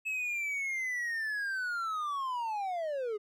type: linear sweep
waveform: triangle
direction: down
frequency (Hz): 2602 to 403.9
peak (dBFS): -30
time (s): 0.05-3.18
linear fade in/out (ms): 20
effects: none